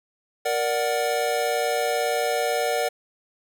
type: chord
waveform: square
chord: Bb augmented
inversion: none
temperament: equal with one note detuned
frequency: 469.4 / 587.3 / 740 Hz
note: Bb4 / D5 / F#5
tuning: +12 / 0 / 0 cents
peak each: -27 dBFS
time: 0.45-2.89 s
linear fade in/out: 10 ms
effects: none